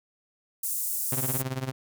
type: high-pass noise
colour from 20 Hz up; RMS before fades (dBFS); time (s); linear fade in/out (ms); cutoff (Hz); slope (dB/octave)
pink; -30; 0.63-1.42; 5; 8300; 24
type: tone with tremolo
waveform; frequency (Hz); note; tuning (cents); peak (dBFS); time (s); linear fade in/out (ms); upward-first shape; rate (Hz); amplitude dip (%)
sawtooth; 130.81; C3; 0; -22; 1.12-1.72; 2; triangle; 18; 90
effects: none